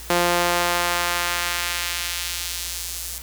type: tone with high-pass filter sweep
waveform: sawtooth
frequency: 174.61 Hz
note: F3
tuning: in tune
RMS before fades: -24 dBFS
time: 0.1-3.18 s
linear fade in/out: 0 ms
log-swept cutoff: 420 to 7400 Hz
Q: 0.77
effects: added 60 Hz sine -39 dBFS peak until 3.22 s + white hiss -39 dBFS RMS until 3.22 s